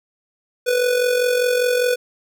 square tone with amplitude modulation, 493.9 Hz, B4, in tune, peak -14 dBFS, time 0.66-1.96 s, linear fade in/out 20 ms, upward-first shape sine, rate 45 Hz, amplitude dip 55%, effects none

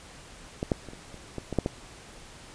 clicks, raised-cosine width 2 ms, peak -15 / -10 / -27 / -30 / -30 / -20 / -18 / -9 / -13 dBFS, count 9, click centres 0.629 / 0.718 / 0.887 / 0.934 / 1.143 / 1.383 / 1.527 / 1.587 / 1.661 s, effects pink hiss -48 dBFS RMS until 2.54 s + resampled to 22050 Hz

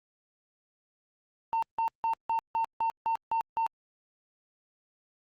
sine tone bursts, 907 Hz, A#5, 48 cents flat, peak -23 dBFS, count 9, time 1.53-3.665 s, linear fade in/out 0 ms, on 95 ms, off 160 ms, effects tanh soft clip ceiling -24 dBFS + Opus 48 kbps

